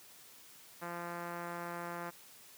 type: tone with low-pass filter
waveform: 5% pulse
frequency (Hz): 172.5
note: F3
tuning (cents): -21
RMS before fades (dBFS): -42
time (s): 0.81-2.11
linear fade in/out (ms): 20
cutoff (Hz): 1500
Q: 0.92
effects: white hiss -57 dBFS RMS until 2.57 s + high-pass 80 Hz 12 dB/octave